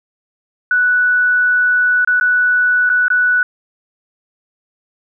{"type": "tone with dropouts", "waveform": "sine", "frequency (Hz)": 1480, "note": "F#6", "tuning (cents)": 0, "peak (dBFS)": -10, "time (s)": [0.71, 3.43], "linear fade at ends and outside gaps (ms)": 2, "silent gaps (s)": [[2.048, 2.074], [2.199, 2.21], [2.893, 2.899], [3.082, 3.102]], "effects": []}